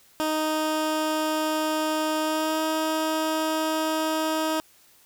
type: tone with pitch glide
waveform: 15% pulse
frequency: 311.1 to 315.4 Hz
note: D#4 to D#4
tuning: 0 to +24 cents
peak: -17 dBFS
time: 0.2-4.6 s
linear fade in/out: 0 ms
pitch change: +24 cents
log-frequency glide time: 2.21-2.61 s
effects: white hiss -57 dBFS RMS until 5.05 s